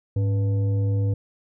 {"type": "tone with frequency modulation", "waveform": "sine", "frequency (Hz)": 103.5, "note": "G#2", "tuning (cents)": -5, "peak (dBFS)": -19, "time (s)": [0.16, 1.14], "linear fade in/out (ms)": 5, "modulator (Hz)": 384, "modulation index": 0.34, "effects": []}